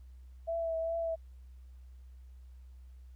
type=tone with vibrato; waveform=sine; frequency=659.3 Hz; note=E5; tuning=in tune; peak=-31 dBFS; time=0.47-1.16 s; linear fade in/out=20 ms; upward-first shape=triangle; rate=2.5 Hz; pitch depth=28 cents each way; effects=added 63 Hz sine -49 dBFS peak until 3.15 s + pink hiss -75 dBFS RMS until 3.15 s